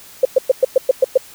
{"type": "tone bursts", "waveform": "sine", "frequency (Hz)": 521, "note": "C5", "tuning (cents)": -7, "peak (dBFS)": -6, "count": 8, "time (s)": [0.23, 1.176], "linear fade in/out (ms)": 5, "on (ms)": 22, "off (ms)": 110, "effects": ["white hiss -41 dBFS RMS until 1.34 s"]}